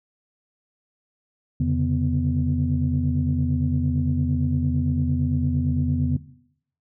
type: tone cluster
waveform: sine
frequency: 84.4 / 135.3 / 144.1 / 247.1 Hz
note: E2 / C#3 / D3 / B3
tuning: +41 / -42 / -33 / +1 cents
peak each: -24 dBFS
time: 1.6-6.17 s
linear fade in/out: 5 ms
effects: noise-tail reverb RT60 0.7 s tail -17 dB re dry + tanh soft clip ceiling -11 dBFS